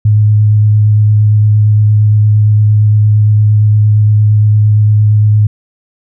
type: tone with vibrato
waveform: sine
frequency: 105.9 Hz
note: G#2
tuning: 34 cents sharp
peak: -4 dBFS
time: 0.05-5.47 s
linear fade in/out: 5 ms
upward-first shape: square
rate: 8.7 Hz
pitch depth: 10 cents each way
effects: none